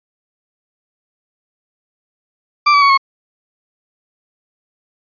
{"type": "tone with pitch steps", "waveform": "35% pulse", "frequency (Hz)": [1174.7, 1146.5, 1119.1, 1092.2], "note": ["D6", "D6", "C#6", "C#6"], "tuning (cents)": [0, -42, 16, -26], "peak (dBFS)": -6, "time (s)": [2.66, 2.976], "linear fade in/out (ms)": 10, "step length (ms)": 79, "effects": ["resampled to 11025 Hz"]}